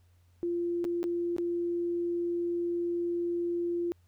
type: tone with dropouts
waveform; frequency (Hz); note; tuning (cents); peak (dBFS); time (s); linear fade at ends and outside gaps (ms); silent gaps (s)
sine; 345.5; F4; -19; -28; 0.43-3.92; 0; 0.843-0.85 / 1.03-1.04 / 1.365-1.383
effects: added 88 Hz sine -60 dBFS peak until 4.07 s + pink hiss -73 dBFS RMS until 4.07 s